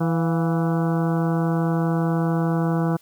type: harmonic tone with a mistuned harmonic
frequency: 164.81 Hz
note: E3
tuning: in tune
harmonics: 1 / 2 / 3 / 4 / 5 / 6 / 7 / 8 / 9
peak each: -20 / -26 / -30 / -32 / -34 / -36 / -37 / -38 / -39 dBFS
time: 0-2.97 s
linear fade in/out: 10 ms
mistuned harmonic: 4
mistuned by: +73 cents
effects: white hiss -56 dBFS RMS until 3.01 s